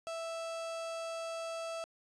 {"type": "tone", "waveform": "35% pulse", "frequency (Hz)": 659.3, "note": "E5", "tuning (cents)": 0, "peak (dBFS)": -36, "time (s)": [0.07, 1.84], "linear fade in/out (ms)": 0, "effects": ["resampled to 22050 Hz", "13-bit"]}